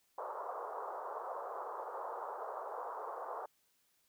white band-pass noise, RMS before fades -43 dBFS, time 0.18-3.46 s, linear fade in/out 5 ms, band 430 to 1200 Hz, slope 48 dB/octave, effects white hiss -75 dBFS RMS until 4.08 s

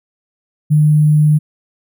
sine tone with sample-and-hold, 151.4 Hz, D#3, 47 cents flat, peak -7 dBFS, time 0.7-1.39 s, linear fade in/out 20 ms, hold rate 11025 Hz, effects none

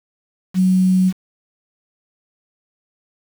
sine tone with quantisation, 185.7 Hz, F#3, 7 cents sharp, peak -11 dBFS, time 0.54-1.13 s, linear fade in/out 50 ms, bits 6, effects none

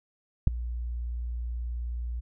sine tone with ADSR envelope, 59.4 Hz, A#1, 33 cents sharp, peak -10 dBFS, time 0.47-2.21 s, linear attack 4 ms, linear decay 6 ms, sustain -20 dB, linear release 20 ms, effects none

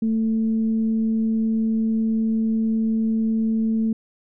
sine tone with frequency modulation, 222.7 Hz, A3, 21 cents sharp, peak -18 dBFS, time 0.02-3.93 s, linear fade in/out 5 ms, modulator 220 Hz, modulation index 0.21, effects none

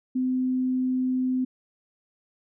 sine tone, 256.1 Hz, C4, 37 cents flat, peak -22 dBFS, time 0.15-1.45 s, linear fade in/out 10 ms, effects none

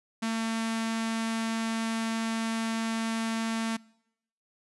sawtooth tone with notch filter, 225.4 Hz, A3, 42 cents sharp, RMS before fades -30 dBFS, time 0.22-3.77 s, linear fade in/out 10 ms, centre 490 Hz, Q 1.1, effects noise-tail reverb RT60 0.8 s tail -24 dB re dry + resampled to 24000 Hz

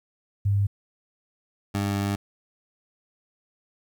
sine / 20% pulse tone pair in turn, 100.3 / 100.3 Hz, G2 / G2, +40 / +40 cents, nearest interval unison, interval 0 cents, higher neither, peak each -19 / -19 dBFS, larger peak neither, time 0.45-0.67 / 1.74-2.16 s, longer second, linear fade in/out 10 ms, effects 10-bit

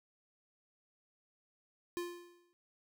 square tone with exponential decay, 349.2 Hz, F4, in tune, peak -35 dBFS, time 1.97-2.53 s, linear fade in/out 0 ms, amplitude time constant 120 ms, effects none

